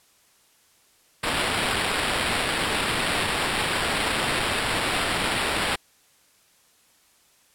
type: noise with sample-and-hold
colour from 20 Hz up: violet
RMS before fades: -25 dBFS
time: 1.23-5.76 s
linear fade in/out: 10 ms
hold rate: 6300 Hz
effects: white hiss -60 dBFS RMS until 7.54 s + low-pass 12000 Hz 12 dB/octave